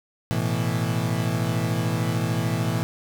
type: chord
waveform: 35% pulse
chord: A suspended second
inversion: none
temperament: equal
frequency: 110 / 123.47 / 164.81 Hz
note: A2 / B2 / E3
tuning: 0 / 0 / 0 cents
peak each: -25 dBFS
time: 0.31-2.83 s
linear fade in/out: 0 ms
effects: none